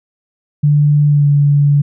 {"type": "tone with pitch glide", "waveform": "sine", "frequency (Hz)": [147.1, 143.99], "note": ["D3", "D3"], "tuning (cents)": [3, -34], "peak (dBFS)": -7, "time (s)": [0.63, 1.82], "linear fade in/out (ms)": 10, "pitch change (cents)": -37, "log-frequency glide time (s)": [1.07, 1.27], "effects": []}